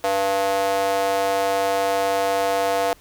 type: tone with high-pass filter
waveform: square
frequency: 98 Hz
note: G2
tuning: in tune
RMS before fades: -21 dBFS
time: 0.04-2.93 s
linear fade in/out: 0 ms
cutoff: 600 Hz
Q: 5.1
effects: pink hiss -52 dBFS RMS until 3 s